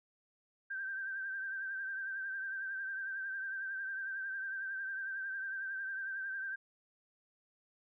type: tone with vibrato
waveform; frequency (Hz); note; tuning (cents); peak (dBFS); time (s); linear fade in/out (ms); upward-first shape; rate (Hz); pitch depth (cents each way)
sine; 1568; G6; 0; -37; 0.7-6.56; 10; triangle; 11; 52
effects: none